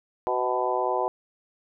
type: harmonic tone with a mistuned harmonic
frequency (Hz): 124.9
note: B2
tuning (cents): +20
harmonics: 3 / 4 / 5 / 6 / 7 / 8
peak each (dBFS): -30 / -30 / -30 / -30 / -30 / -30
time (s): 0.27-1.08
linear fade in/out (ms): 0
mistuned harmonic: 5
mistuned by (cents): +23
effects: none